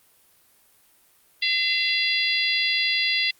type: harmonic tone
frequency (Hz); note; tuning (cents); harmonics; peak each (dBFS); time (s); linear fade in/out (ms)
681; F5; -44; 3 / 4 / 5 / 6 / 7; -25 / -26 / -27 / -28 / -28; 1.42-3.31; 5
effects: white hiss -59 dBFS RMS until 3.39 s + Opus 32 kbps